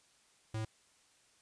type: tone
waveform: square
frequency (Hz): 110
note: A2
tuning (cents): 0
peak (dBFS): -36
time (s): 0.54-0.65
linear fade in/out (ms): 5
effects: white hiss -68 dBFS RMS until 1.41 s + resampled to 22050 Hz